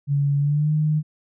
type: tone with pitch glide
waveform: sine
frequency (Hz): 142 to 153.07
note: C#3 to D#3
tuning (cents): +42 to -28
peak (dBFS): -17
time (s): 0.07-1.03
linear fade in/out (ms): 50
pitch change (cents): +130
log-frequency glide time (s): 0.38-0.72
effects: none